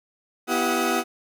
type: tone cluster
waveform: 30% pulse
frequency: 245.8 / 332.3 / 390.9 / 735 / 1269 Hz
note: B3 / E4 / G4 / F#5 / D#6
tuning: -8 / +14 / -5 / -12 / +34 cents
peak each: -25 dBFS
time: 0.47-1.04 s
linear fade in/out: 50 ms
effects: none